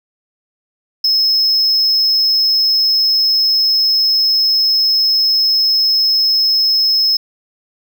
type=tone with amplitude modulation; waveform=triangle; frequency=5180 Hz; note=E8; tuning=31 cents flat; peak=-8 dBFS; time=1.04-7.17 s; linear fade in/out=5 ms; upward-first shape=sine; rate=273 Hz; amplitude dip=25%; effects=none